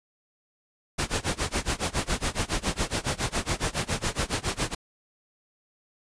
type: noise with tremolo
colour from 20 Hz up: pink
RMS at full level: -25 dBFS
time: 0.98-4.75 s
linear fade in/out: 10 ms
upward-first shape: sine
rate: 7.2 Hz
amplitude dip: 95%
effects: resampled to 22050 Hz